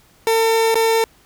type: tone with dropouts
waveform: 30% pulse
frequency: 451.2 Hz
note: A4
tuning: 44 cents sharp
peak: -11 dBFS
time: 0.27-1.04 s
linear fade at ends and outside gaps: 1 ms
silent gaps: 0.744-0.755 s
effects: pink hiss -53 dBFS RMS until 1.25 s